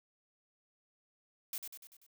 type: noise with echo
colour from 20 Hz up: blue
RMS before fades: -39 dBFS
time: 1.53-1.58 s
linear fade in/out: 2 ms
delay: 97 ms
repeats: 5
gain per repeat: -5 dB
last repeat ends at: 2.065 s
effects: none